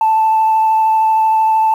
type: tone with vibrato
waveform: sine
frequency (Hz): 880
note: A5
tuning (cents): 0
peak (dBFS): -8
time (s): 0.01-1.74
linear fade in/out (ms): 2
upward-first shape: sine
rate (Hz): 13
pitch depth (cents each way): 10
effects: tanh soft clip ceiling -6 dBFS + 7-bit